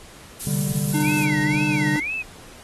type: noise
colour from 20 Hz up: violet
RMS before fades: -26 dBFS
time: 0.4-1.25 s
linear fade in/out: 10 ms
type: chord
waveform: triangle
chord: C suspended second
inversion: none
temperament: just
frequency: 130.81 / 147.16 / 196.22 Hz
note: C3 / D3 / G3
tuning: 0 / +4 / +2 cents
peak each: -28 / -22 / -25 dBFS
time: 0.47-1.96 s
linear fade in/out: 0 ms
type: tone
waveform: square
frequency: 301.7 Hz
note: D4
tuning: 47 cents sharp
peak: -23 dBFS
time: 0.94-2 s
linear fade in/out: 5 ms
type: tone with vibrato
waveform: sine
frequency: 2217 Hz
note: C#7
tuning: in tune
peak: -24 dBFS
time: 1.03-2.23 s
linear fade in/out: 20 ms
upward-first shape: sine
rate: 2 Hz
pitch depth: 300 cents each way
effects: pink hiss -45 dBFS RMS until 2.63 s + AAC 32 kbps